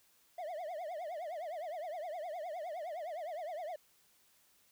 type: tone with vibrato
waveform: triangle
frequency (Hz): 659.3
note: E5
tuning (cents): 0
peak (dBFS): -37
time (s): 0.38-3.76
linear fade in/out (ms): 5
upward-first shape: triangle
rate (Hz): 9.7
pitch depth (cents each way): 230
effects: white hiss -69 dBFS RMS until 4.71 s